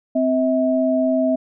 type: tone pair together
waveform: sine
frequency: 259.4 / 643.7 Hz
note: C4 / E5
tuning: -15 / -41 cents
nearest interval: octave + major third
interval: 1574 cents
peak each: -18 dBFS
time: 0.15-1.36 s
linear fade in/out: 10 ms
effects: none